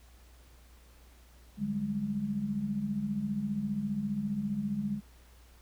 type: tone cluster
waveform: sine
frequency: 146.6 / 191.3 / 206.2 Hz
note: D3 / G3 / G#3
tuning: -3 / -42 / -12 cents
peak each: -40 / -38 / -31 dBFS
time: 1.57-5.01 s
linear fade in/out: 50 ms
effects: added 60 Hz sine -55 dBFS peak until 5.61 s + pink hiss -62 dBFS RMS until 5.61 s